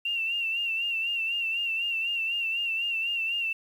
sine tone with vibrato, 2733 Hz, F7, 38 cents flat, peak -26 dBFS, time 0.05-3.53 s, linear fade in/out 5 ms, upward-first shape sine, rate 4 Hz, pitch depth 57 cents each way, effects 9-bit

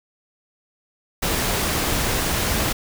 pink noise, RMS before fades -22 dBFS, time 1.22-2.73 s, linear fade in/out 10 ms, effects none

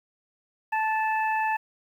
harmonic tone, 875 Hz, A5, 10 cents flat, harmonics 1 / 2 / 3, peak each -24 / -30 / -34 dBFS, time 0.72-1.57 s, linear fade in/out 10 ms, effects 9-bit

